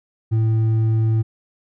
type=tone with hard clipping; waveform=sine; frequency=111.3 Hz; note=A2; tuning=20 cents sharp; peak=-16 dBFS; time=0.31-1.23 s; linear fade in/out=20 ms; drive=4 dB; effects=none